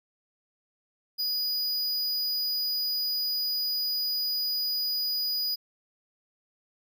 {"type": "tone", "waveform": "square", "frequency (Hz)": 4930, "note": "D#8", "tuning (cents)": -17, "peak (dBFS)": -27, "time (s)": [1.18, 5.56], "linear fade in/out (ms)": 20, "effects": []}